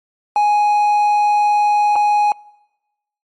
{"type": "tone with dropouts", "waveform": "triangle", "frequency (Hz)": 832, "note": "G#5", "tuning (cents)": 3, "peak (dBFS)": -9, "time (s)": [0.36, 2.32], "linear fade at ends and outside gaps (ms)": 1, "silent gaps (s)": [1.957, 1.961], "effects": ["noise-tail reverb RT60 1.0 s tail -25 dB re dry", "MP3 48 kbps"]}